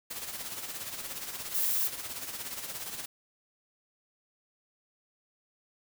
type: noise with tremolo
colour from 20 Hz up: white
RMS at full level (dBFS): -37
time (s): 0.1-3.06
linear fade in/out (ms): 10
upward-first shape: sine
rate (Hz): 17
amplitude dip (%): 55
type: noise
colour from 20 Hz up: violet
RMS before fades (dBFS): -29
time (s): 1.54-1.88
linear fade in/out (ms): 10
effects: none